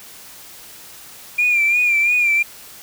sine tone with vibrato, 2398 Hz, D7, 36 cents sharp, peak -12 dBFS, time 1.38-2.43 s, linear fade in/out 10 ms, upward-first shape sine, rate 2.9 Hz, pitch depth 54 cents each way, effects tanh soft clip ceiling -9 dBFS + white hiss -40 dBFS RMS until 2.82 s

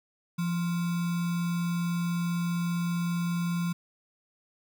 sine tone with sample-and-hold, 172.4 Hz, F3, 22 cents flat, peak -26 dBFS, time 0.38-3.73 s, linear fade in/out 10 ms, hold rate 1225 Hz, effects none

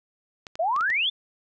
clicks, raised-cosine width 0.2 ms, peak -21 dBFS, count 5, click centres 0.468 / 0.555 / 0.763 / 0.809 / 0.902 s
sine exponential sweep, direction up, 616 to 3600 Hz, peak -21 dBFS, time 0.59-1.1 s, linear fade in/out 10 ms
effects none

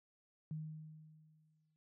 sine tone with exponential decay, 155.7 Hz, D#3, 2 cents sharp, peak -38 dBFS, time 0.51-1.76 s, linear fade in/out 0 ms, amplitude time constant 270 ms, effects high-pass 100 Hz 12 dB/octave

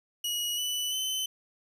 sawtooth tone with pitch steps, 2906 / 2976 / 3047 Hz, F#7 / F#7 / G7, -32 / +9 / -50 cents, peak -26 dBFS, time 0.24-1.26 s, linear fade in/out 5 ms, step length 340 ms, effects none

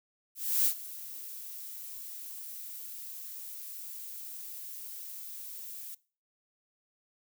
violet noise with ADSR envelope, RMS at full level -25 dBFS, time 0.35-5.95 s, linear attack 310 ms, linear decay 79 ms, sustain -18 dB, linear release 8 ms, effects noise-tail reverb RT60 0.4 s tail -22 dB re dry

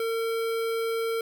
square tone with notch filter, 455 Hz, A#4, 42 cents flat, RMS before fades -28 dBFS, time 0-1.21 s, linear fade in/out 2 ms, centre 6700 Hz, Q 1.3, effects none

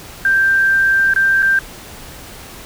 sine tone with dropouts, 1576 Hz, G6, 9 cents sharp, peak -10 dBFS, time 0.25-1.59 s, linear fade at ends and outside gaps 2 ms, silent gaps 1.137-1.161 / 1.423-1.427 s, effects pink hiss -35 dBFS RMS until 2.65 s

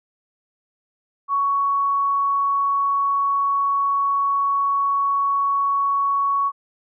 sine tone, 1116 Hz, C#6, 11 cents sharp, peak -17 dBFS, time 1.28-6.52 s, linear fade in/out 50 ms, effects none

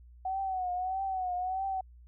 sine tone with vibrato, 747 Hz, F#5, 16 cents sharp, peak -30 dBFS, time 0.25-1.81 s, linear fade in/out 5 ms, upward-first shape triangle, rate 1.6 Hz, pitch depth 81 cents each way, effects added 60 Hz sine -51 dBFS peak until 2.07 s

